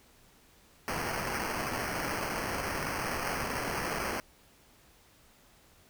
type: noise with sample-and-hold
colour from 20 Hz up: violet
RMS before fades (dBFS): -34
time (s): 0.88-4.2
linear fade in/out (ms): 0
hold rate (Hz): 3675
effects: pink hiss -61 dBFS RMS until 5.89 s